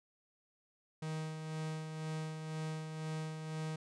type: tone with tremolo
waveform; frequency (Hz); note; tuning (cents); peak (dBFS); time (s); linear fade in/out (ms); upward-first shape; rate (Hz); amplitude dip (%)
45% pulse; 157.2; D#3; +18; -37; 1.02-3.76; 5; sine; 2; 45
effects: resampled to 22050 Hz